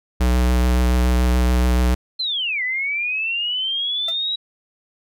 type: tone with vibrato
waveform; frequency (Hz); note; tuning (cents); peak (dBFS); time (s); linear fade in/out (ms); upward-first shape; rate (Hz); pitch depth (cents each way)
square; 61.74; B1; 0; -15; 0.2-1.95; 10; sine; 7; 17
type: linear two-way sweep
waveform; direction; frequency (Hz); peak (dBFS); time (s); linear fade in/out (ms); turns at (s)
sine; down then up; 4186 to 1970 to 3882; -20; 2.19-4.36; 10; 2.63
type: tone with exponential decay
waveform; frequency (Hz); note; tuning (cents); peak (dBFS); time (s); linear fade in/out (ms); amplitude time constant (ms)
sawtooth; 664; E5; +12; -24; 4.08-4.15; 5; 15
effects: none